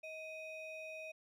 triangle ring-modulated tone, 1568 Hz, G6, in tune, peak -40 dBFS, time 0.03-1.12 s, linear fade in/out 10 ms, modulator 935 Hz, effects none

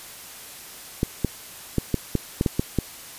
clicks, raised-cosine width 3 ms, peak -7 dBFS, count 9, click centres 1.031 / 1.247 / 1.783 / 1.943 / 2.153 / 2.411 / 2.462 / 2.595 / 2.787 s, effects white hiss -41 dBFS RMS until 3.18 s + resampled to 32000 Hz

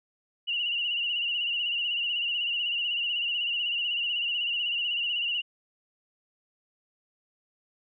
sine tone with vibrato, 2852 Hz, F7, 36 cents sharp, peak -26 dBFS, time 0.47-5.42 s, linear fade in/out 20 ms, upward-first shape sine, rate 16 Hz, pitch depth 64 cents each way, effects none

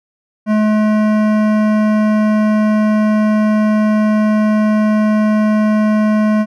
sine tone with hard clipping, 213.7 Hz, G#3, 50 cents sharp, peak -12 dBFS, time 0.46-6.46 s, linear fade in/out 50 ms, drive 15 dB, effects none

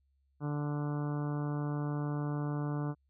harmonic tone, 146.83 Hz, D3, in tune, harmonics 1 / 2 / 3 / 4 / 5 / 6 / 7 / 8 / 9 / 10, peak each -33 / -38 / -45 / -48 / -49 / -50 / -50 / -50 / -55 / -54 dBFS, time 0.4-2.95 s, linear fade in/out 50 ms, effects added 68 Hz sine -70 dBFS peak until 3.09 s

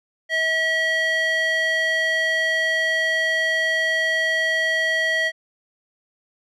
square tone with band-pass filter, 644 Hz, E5, 41 cents flat, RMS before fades -21 dBFS, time 0.29-5.32 s, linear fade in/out 50 ms, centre 2200 Hz, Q 2.7, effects none

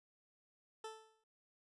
20% pulse tone with exponential decay, 440 Hz, A4, in tune, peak -38 dBFS, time 0.84-1.24 s, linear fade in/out 5 ms, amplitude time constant 85 ms, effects resampled to 24000 Hz

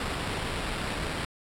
pink noise with sample-and-hold, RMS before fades -32 dBFS, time 0-1.25 s, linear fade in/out 2 ms, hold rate 6300 Hz, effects low-pass 10000 Hz 12 dB/octave

